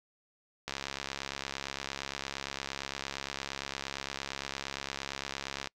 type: click train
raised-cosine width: 0.2 ms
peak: -18 dBFS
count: 344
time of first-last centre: 0.68-5.673 s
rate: 68.7 Hz
effects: noise-tail reverb RT60 0.1 s tail -26 dB re dry